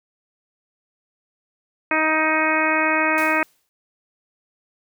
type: harmonic tone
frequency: 313.6 Hz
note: D#4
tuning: 14 cents sharp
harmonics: 1 / 2 / 3 / 4 / 5 / 6 / 7 / 8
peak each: -25 / -25 / -25 / -25 / -25 / -25 / -25 / -25 dBFS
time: 1.91-3.43 s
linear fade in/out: 2 ms
type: noise with exponential decay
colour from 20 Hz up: white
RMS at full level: -34 dBFS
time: 3.18-3.69 s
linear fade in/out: 0 ms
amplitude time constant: 110 ms
effects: none